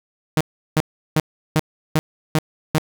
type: tone bursts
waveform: sawtooth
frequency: 156 Hz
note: D#3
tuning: 5 cents sharp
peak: -10 dBFS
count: 7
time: 0.37-2.782 s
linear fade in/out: 0 ms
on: 36 ms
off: 360 ms
effects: none